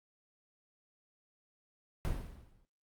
brown noise with exponential decay, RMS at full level -31 dBFS, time 2.05-2.65 s, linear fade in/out 0 ms, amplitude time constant 130 ms, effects noise-tail reverb RT60 0.2 s tail -23 dB re dry + Opus 48 kbps

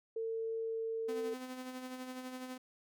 sine tone, 450.3 Hz, A4, 40 cents sharp, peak -35 dBFS, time 0.16-1.34 s, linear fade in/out 5 ms
sawtooth tone with tremolo, 255.4 Hz, C4, 42 cents flat, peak -37 dBFS, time 1.08-2.58 s, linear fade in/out 10 ms, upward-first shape sine, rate 12 Hz, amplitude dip 45%
effects none

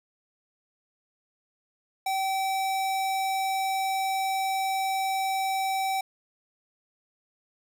square tone, 770 Hz, G5, 31 cents flat, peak -26 dBFS, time 2.06-6.01 s, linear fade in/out 5 ms, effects 10-bit

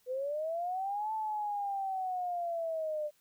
sine linear two-way sweep, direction up then down, 493.9 to 880 to 592 Hz, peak -32 dBFS, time 0.06-3.11 s, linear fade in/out 50 ms, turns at 1.13 s, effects white hiss -70 dBFS RMS until 3.2 s

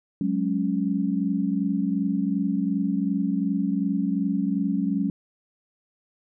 sine chord, F# suspended second, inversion none, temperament equal, 185 / 207.7 / 277.2 Hz, F#3 / G#3 / C#4, 0 / 0 / 0 cents, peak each -26 dBFS, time 0.21-5.1 s, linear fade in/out 2 ms, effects none

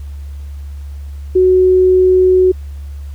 sine tone, 370 Hz, F#4, in tune, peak -6 dBFS, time 1.35-2.52 s, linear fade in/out 10 ms, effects added 71 Hz sine -24 dBFS peak until 3.14 s + pink hiss -49 dBFS RMS until 3.14 s

